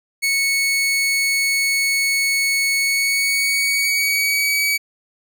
sawtooth tone with pitch glide, 2210 to 2273 Hz, C#7 to C#7, -6 to +43 cents, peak -13 dBFS, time 0.22-4.78 s, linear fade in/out 20 ms, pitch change +49 cents, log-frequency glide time 2.77-4.59 s, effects none

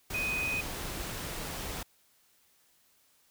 sine tone in noise, 2500 Hz, D#7, 8 cents sharp, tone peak -30 dBFS, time 0.14-0.61 s, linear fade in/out 5 ms, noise pink, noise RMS -38 dBFS, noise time 0.1-1.83 s, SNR +5 dB, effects white hiss -67 dBFS RMS until 3.3 s

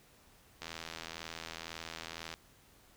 click train, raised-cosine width 0.2 ms, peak -24 dBFS, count 142, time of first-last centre 0.62-2.34 s, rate 82 Hz, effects pink hiss -63 dBFS RMS until 2.96 s

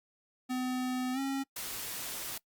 square tone with pitch glide, 253.7 to 271.9 Hz, B3 to C#4, +47 to -33 cents, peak -32 dBFS, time 0.49-1.44 s, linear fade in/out 20 ms, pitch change +120 cents, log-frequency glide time 1.13-1.19 s
white noise, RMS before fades -39 dBFS, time 1.56-2.38 s, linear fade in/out 5 ms
effects noise-tail reverb RT60 0.1 s tail -24 dB re dry + Opus 48 kbps

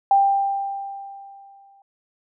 sine tone with exponential decay, 791 Hz, G5, 15 cents sharp, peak -11 dBFS, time 0.11-1.82 s, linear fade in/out 2 ms, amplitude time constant 370 ms, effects none

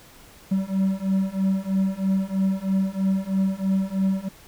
triangle beating tone pair, 190.5 / 193.6 Hz, G3 / G3, -49 / -21 cents, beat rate 3.1 Hz, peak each -22 / -21 dBFS, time 0.51-4.29 s, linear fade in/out 10 ms, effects pink hiss -49 dBFS RMS until 4.47 s

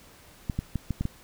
clicks, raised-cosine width 5 ms, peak -15 dBFS, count 6, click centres 0.498 / 0.59 / 0.757 / 0.907 / 1.01 / 1.054 s, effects pink hiss -53 dBFS RMS until 1.23 s

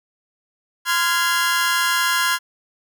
sawtooth chord, F minor, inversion second, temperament equal with one note detuned, 1028.5 / 1396.9 / 1661.2 Hz, C6 / F6 / Ab6, -30 / 0 / 0 cents, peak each -18 dBFS, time 0.85-2.39 s, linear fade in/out 50 ms, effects none

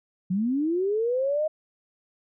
sine linear sweep, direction up, 174.61 to 631 Hz, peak -22 dBFS, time 0.3-1.48 s, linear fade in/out 10 ms, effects none

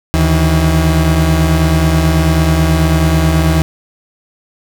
35% pulse tone pair together, 75.94 / 161.1 Hz, D#2 / E3, -41 / -39 cents, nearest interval octave + minor second, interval 1302 cents, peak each -10 dBFS, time 0.14-3.62 s, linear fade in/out 0 ms, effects none

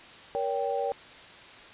sine chord, G diminished, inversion first, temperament just, 470.4 / 564.5 / 784 Hz, Bb4 / Db5 / G5, +16 / +31 / 0 cents, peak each -31 dBFS, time 0.35-0.92 s, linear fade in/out 0 ms, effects white hiss -48 dBFS RMS until 1.73 s + resampled to 8000 Hz

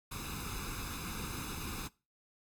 pink noise with comb filter, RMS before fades -41 dBFS, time 0.11-1.88 s, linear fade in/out 10 ms, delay 0.79 ms, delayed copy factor +0.8, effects noise-tail reverb RT60 0.3 s tail -21 dB re dry + AAC 64 kbps

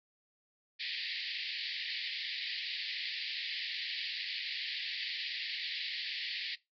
white band-pass noise, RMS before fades -39 dBFS, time 0.79-6.56 s, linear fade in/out 20 ms, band 1800 to 4800 Hz, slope 96 dB/octave, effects noise-tail reverb RT60 0.2 s tail -20 dB re dry

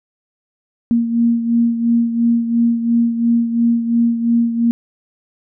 sine beating tone pair, 233.1 / 236 Hz, A#3 / A#3, 0 / +22 cents, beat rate 2.9 Hz, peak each -13 / -20 dBFS, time 0.91-4.71 s, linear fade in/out 0 ms, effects none

